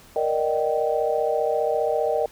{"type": "chord", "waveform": "sine", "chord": "Eb major seventh", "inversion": "second", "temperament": "equal with one note detuned", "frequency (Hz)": [466.2, 587.3, 622.3, 774.5], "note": ["Bb4", "D5", "Eb5", "G5"], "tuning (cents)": [0, 0, 0, -21], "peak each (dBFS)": [-24, -27, -25, -27], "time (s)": [0.16, 2.26], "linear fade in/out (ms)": 2, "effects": ["pink hiss -50 dBFS RMS until 2.31 s"]}